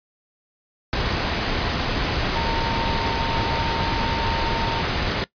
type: tone in noise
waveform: sine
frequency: 916 Hz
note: A#5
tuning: 31 cents flat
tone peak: -26 dBFS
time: 2.35-4.82 s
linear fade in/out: 0 ms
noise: pink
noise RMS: -23 dBFS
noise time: 0.93-5.24 s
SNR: -6 dB
effects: noise-tail reverb RT60 0.1 s tail -18 dB re dry + resampled to 11025 Hz